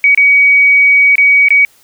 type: tone with dropouts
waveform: sine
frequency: 2260 Hz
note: C#7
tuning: 33 cents sharp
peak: -4 dBFS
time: 0.04-1.65 s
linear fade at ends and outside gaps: 1 ms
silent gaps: 0.148-0.175 / 1.155-1.181 / 1.485-1.505 s
effects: white hiss -48 dBFS RMS until 1.83 s